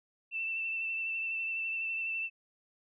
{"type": "tone with vibrato", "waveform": "sine", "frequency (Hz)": 2669, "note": "E7", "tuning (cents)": 21, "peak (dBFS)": -32, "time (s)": [0.31, 2.3], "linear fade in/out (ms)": 50, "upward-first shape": "triangle", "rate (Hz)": 12, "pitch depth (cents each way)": 26, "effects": []}